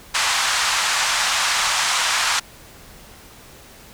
pink band-pass noise, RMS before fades -20 dBFS, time 0.14-2.4 s, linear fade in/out 10 ms, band 900 to 8300 Hz, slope 24 dB/octave, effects pink hiss -44 dBFS RMS until 3.93 s

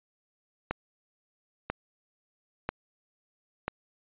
click train, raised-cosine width 0.5 ms, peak -14 dBFS, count 4, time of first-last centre 0.71-3.68 s, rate 1.01 Hz, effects resampled to 8000 Hz

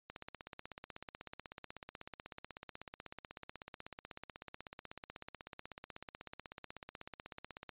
click train, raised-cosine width 0.3 ms, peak -30 dBFS, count 124, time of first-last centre 0.1-7.693 s, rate 16.2 Hz, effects resampled to 8000 Hz

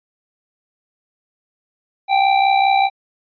square tone with amplitude modulation, 784 Hz, G5, in tune, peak -10 dBFS, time 2.08-2.9 s, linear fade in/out 50 ms, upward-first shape sine, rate 65 Hz, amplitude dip 60%, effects resampled to 11025 Hz

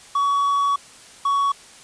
triangle tone pair in turn, 1128 / 1120.2 Hz, C#6 / C#6, +30 / +18 cents, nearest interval unison, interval 12 cents, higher first, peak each -15 dBFS, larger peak neither, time 0.15-0.76 / 1.25-1.52 s, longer first, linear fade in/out 5 ms, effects white hiss -45 dBFS RMS until 1.83 s + resampled to 22050 Hz

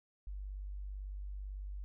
sine tone, 49 Hz, G1, in tune, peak -40 dBFS, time 0.27-1.84 s, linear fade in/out 0 ms, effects none

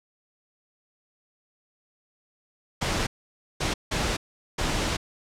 pink noise bursts at uneven times, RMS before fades -26 dBFS, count 4, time 2.81-3.07 / 3.6-3.74 / 3.91-4.17 / 4.58-4.97 s, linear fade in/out 10 ms, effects low-pass 7000 Hz 12 dB/octave

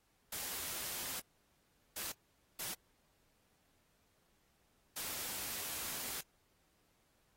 white noise bursts at uneven times, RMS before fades -42 dBFS, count 4, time 0.32-1.2 / 1.96-2.12 / 2.59-2.74 / 4.96-6.21 s, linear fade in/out 5 ms, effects pink hiss -75 dBFS RMS until 7.36 s + AAC 48 kbps

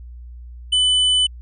triangle tone with hard clipping, 3000 Hz, F#7, 23 cents sharp, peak -15 dBFS, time 0.72-1.27 s, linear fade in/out 10 ms, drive 9 dB, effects added 60 Hz sine -34 dBFS peak until 1.41 s + resampled to 24000 Hz

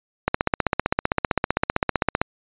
click train, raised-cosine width 0.5 ms, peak -3 dBFS, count 31, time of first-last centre 0.28-2.215 s, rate 15.5 Hz, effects resampled to 8000 Hz

